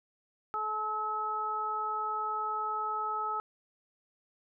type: harmonic tone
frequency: 430 Hz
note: A4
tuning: 40 cents flat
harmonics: 1 / 2 / 3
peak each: -43 / -36 / -32 dBFS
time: 0.54-3.4 s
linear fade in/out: 0 ms
effects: none